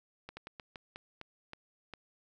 slowing click train, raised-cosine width 0.3 ms, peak -28 dBFS, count 9, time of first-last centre 0.29-1.937 s, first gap 80 ms, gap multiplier 1.26, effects none

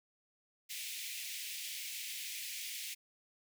pink high-pass noise, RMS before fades -43 dBFS, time 0.69-2.95 s, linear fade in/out 20 ms, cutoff 2100 Hz, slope 48 dB/octave, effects none

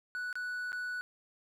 triangle tone with dropouts, 1479 Hz, F#6, 1 cent flat, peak -33 dBFS, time 0.15-1.01 s, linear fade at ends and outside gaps 0 ms, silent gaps 0.328-0.355 / 0.72-0.729 s, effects none

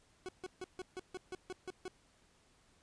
40% pulse tone bursts, 370 Hz, F#4, in tune, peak -40 dBFS, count 10, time 0.26-1.88 s, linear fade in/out 0 ms, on 27 ms, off 150 ms, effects pink hiss -69 dBFS RMS until 2.82 s + resampled to 22050 Hz

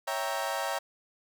30% pulse chord, C# diminished seventh, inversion none, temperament equal with one note detuned, 554.4 / 656.6 / 784 / 932.3 Hz, C#5 / E5 / G5 / Bb5, 0 / -7 / 0 / 0 cents, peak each -33 dBFS, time 0.07-0.79 s, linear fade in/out 10 ms, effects none

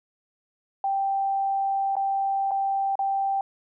sine tone with dropouts, 784 Hz, G5, in tune, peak -22 dBFS, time 0.84-3.41 s, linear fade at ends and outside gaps 2 ms, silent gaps 1.955-1.966 / 2.51-2.515 / 2.955-2.991 s, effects none

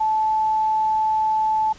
sine tone, 870 Hz, A5, 20 cents flat, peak -17 dBFS, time 0-1.73 s, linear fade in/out 10 ms, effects pink hiss -46 dBFS RMS until 1.78 s + resampled to 16000 Hz

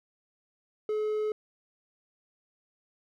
triangle tone, 427.4 Hz, G#4, 50 cents sharp, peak -25 dBFS, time 0.89-1.32 s, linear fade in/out 2 ms, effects none

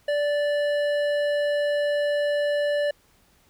sine tone with hard clipping, 584 Hz, D5, 10 cents flat, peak -23 dBFS, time 0.08-2.91 s, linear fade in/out 5 ms, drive 11 dB, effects pink hiss -61 dBFS RMS until 3.49 s

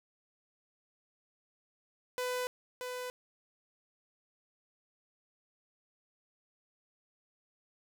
sawtooth tone with echo, 499.9 Hz, B4, 21 cents sharp, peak -29 dBFS, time 2.18-2.47 s, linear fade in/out 0 ms, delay 630 ms, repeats 1, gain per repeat -5 dB, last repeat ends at 3.1 s, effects none

